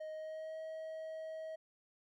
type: tone with pitch glide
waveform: triangle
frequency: 624 to 636.7 Hz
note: D#5 to D#5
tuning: +5 to +40 cents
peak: -40 dBFS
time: 0-1.56 s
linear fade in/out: 10 ms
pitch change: +35 cents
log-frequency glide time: 0.11-0.59 s
effects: none